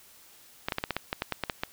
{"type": "clicks", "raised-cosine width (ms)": 0.3, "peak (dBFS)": -12, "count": 12, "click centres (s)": [0.685, 0.722, 0.784, 0.839, 0.907, 0.966, 1.129, 1.221, 1.323, 1.437, 1.498, 1.635], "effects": ["white hiss -55 dBFS RMS until 1.72 s"]}